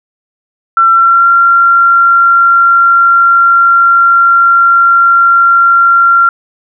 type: tone with pitch glide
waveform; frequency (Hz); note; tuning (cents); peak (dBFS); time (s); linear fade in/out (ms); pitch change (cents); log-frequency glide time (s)
sine; 1349 to 1376.6; E6 to F6; +40 to -25; -3; 0.77-6.29; 2; +35; 0.91-1.27
effects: none